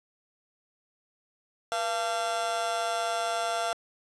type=tone with amplitude modulation; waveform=30% pulse; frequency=685 Hz; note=F5; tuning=34 cents flat; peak=-21 dBFS; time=1.72-3.73 s; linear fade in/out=0 ms; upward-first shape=sine; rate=204 Hz; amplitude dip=80%; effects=resampled to 22050 Hz + 8-bit